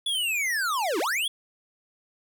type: linear two-way sweep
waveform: square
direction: down then up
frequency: 3454 to 291.5 to 3454 Hz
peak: -25 dBFS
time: 0.06-1.28 s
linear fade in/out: 5 ms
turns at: 0.99 s
effects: 10-bit